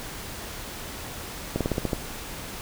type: slowing click train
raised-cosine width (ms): 2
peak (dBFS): -11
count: 7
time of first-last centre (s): 1.56-1.932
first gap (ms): 47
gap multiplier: 1.11
effects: pink hiss -37 dBFS RMS until 2.61 s